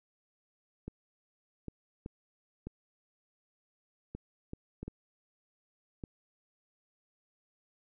clicks, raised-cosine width 3 ms, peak -27 dBFS, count 9, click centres 0.88 / 1.683 / 2.061 / 2.67 / 4.15 / 4.534 / 4.83 / 4.88 / 6.038 s, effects none

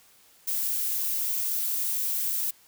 violet noise, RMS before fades -28 dBFS, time 0.47-2.51 s, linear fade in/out 10 ms, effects white hiss -58 dBFS RMS until 2.67 s

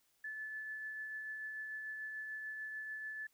sine tone with tremolo, 1736 Hz, A6, 24 cents flat, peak -40 dBFS, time 0.24-3.27 s, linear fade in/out 5 ms, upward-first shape triangle, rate 6.8 Hz, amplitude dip 30%, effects white hiss -75 dBFS RMS until 3.33 s

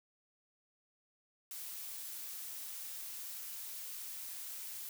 blue noise, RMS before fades -45 dBFS, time 1.51-4.89 s, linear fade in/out 2 ms, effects none

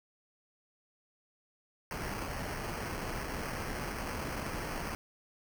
pink noise with sample-and-hold, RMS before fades -38 dBFS, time 1.91-4.95 s, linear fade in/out 0 ms, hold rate 3675 Hz, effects none

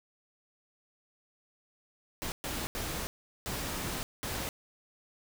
pink noise bursts at uneven times, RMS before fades -36 dBFS, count 5, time 2.22-2.32 / 2.44-2.67 / 2.75-3.07 / 3.46-4.03 / 4.23-4.49 s, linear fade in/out 0 ms, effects none

